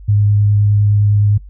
sine tone with vibrato, 103.3 Hz, G#2, 9 cents flat, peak -9 dBFS, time 0.08-1.38 s, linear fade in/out 10 ms, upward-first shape triangle, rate 9.7 Hz, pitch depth 12 cents each way, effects noise-tail reverb RT60 0.1 s tail -18 dB re dry + added 49 Hz sine -32 dBFS peak until 1.49 s

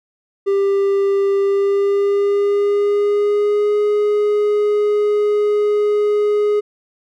triangle tone with pitch glide, 396 to 416.6 Hz, G4 to G#4, +18 to +5 cents, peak -11 dBFS, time 0.46-6.61 s, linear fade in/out 20 ms, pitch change +87 cents, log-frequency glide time 1.4-3.77 s, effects none

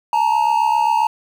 triangle tone pair together, 864.8 / 932.3 Hz, A5 / A#5, -30 / 0 cents, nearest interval minor second, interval 130 cents, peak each -15 / -14 dBFS, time 0.13-1.07 s, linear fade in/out 2 ms, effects 7-bit

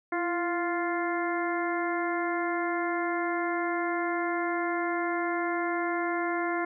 harmonic tone with a mistuned harmonic, 349.2 Hz, F4, in tune, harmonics 1 / 2 / 3 / 4 / 5 / 6, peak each -30 / -33 / -35 / -36 / -37 / -38 dBFS, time 0.12-6.65 s, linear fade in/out 5 ms, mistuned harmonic 1, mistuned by -52 cents, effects none

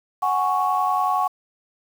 sine chord, F# suspended second, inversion none, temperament equal, 740 / 830.6 / 1108.7 Hz, F#5 / G#5 / C#6, 0 / 0 / 0 cents, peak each -22 / -24 / -21 dBFS, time 0.22-1.28 s, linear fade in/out 10 ms, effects tanh soft clip ceiling -9 dBFS + 7-bit

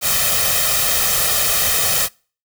white noise with comb filter, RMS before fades -17 dBFS, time 0.01-2.09 s, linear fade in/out 50 ms, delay 1.6 ms, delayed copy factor +0.8, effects noise-tail reverb RT60 0.4 s tail -26 dB re dry

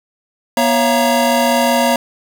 square tone cluster, 241.1 / 551 / 678 / 941 Hz, B3 / C#5 / E5 / A#5, -41 / -11 / +49 / +16 cents, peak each -18 dBFS, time 0.57-1.96 s, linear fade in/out 2 ms, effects none

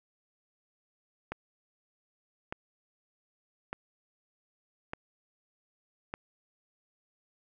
click train, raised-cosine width 0.5 ms, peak -20 dBFS, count 5, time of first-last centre 1.32-6.139 s, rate 0.83 Hz, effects none

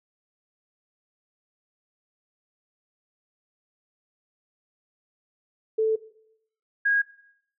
sine tone pair in turn, 440 / 1639.3 Hz, A4 / G#6, 0 / -23 cents, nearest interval octave + major seventh, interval 2277 cents, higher second, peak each -19 dBFS, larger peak neither, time 5.78-5.96 / 6.85-7.02 s, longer first, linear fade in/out 10 ms, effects noise-tail reverb RT60 0.7 s tail -17 dB re dry

